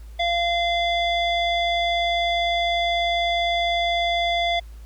square tone with low-pass filter, 689 Hz, F5, 24 cents flat, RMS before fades -22 dBFS, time 0.19-4.6 s, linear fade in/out 10 ms, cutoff 3100 Hz, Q 4.8, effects added 55 Hz sine -37 dBFS peak until 4.85 s + pink hiss -56 dBFS RMS until 4.85 s

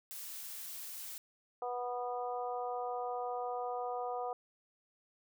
blue noise, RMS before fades -45 dBFS, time 0.11-1.18 s, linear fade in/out 0 ms
harmonic tone, 245.5 Hz, B3, 10 cents flat, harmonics 2 / 3 / 4 / 5, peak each -40 / -38 / -45 / -46 dBFS, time 1.62-4.33 s, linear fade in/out 2 ms
effects none

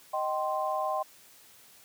sine chord, C minor, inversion first, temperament equal with one note detuned, 622.3 / 772.8 / 1046.5 Hz, Eb5 / G5 / C6, 0 / -25 / 0 cents, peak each -32 dBFS, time 0.13-1.03 s, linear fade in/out 10 ms, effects white hiss -56 dBFS RMS until 1.84 s + high-pass 60 Hz 12 dB/octave

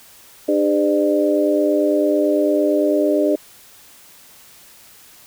harmonic tone with a mistuned harmonic, 100 Hz, G2, 35 cents sharp, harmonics 3 / 4 / 5 / 6, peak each -18 / -20 / -24 / -18 dBFS, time 0.48-3.36 s, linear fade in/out 10 ms, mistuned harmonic 5, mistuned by +38 cents, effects white hiss -46 dBFS RMS until 5.26 s

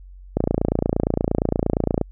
click train, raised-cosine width 2 ms, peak -5 dBFS, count 48, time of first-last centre 0.37-2.013 s, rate 28.6 Hz, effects added 46 Hz sine -39 dBFS peak until 2.11 s

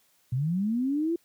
sine linear sweep, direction up, 118.1 to 345.7 Hz, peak -24 dBFS, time 0.32-1.16 s, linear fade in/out 5 ms, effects white hiss -66 dBFS RMS until 1.24 s + high-pass 60 Hz 12 dB/octave

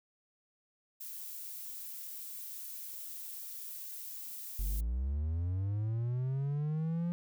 violet noise, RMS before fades -44 dBFS, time 1-4.81 s, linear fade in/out 10 ms
triangle linear sweep, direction up, 43 to 174.61 Hz, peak -29 dBFS, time 4.59-7.12 s, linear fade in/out 0 ms
effects none

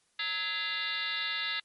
sine tone with frequency modulation, 2794 Hz, F7, in tune, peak -30 dBFS, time 0.19-1.6 s, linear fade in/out 5 ms, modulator 375 Hz, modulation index 3.6, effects white hiss -71 dBFS RMS until 1.64 s + MP3 48 kbps

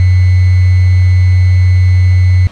sine tone with sample-and-hold, 91.5 Hz, F#2, 19 cents flat, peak -4 dBFS, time 0-2.47 s, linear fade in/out 0 ms, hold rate 2100 Hz, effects pink hiss -35 dBFS RMS until 2.51 s + low-pass 4000 Hz 12 dB/octave

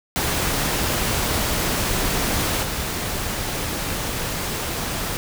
pink noise with level steps, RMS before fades -22 / -26 dBFS, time 0.16-5.17 s, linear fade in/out 0 ms, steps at 2.62 s, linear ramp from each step 20 ms, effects none

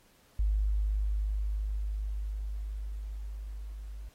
sine tone with level ramp, 51.4 Hz, G#1, 17 cents flat, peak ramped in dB -24 to -39 dBFS, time 0.39-4.09 s, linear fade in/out 5 ms, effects pink hiss -64 dBFS RMS until 4.14 s + AAC 48 kbps

